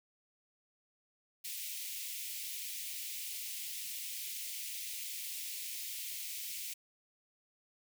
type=high-pass noise; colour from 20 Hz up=white; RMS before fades=-42 dBFS; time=1.44-6.74 s; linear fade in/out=10 ms; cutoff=2100 Hz; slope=48 dB/octave; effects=none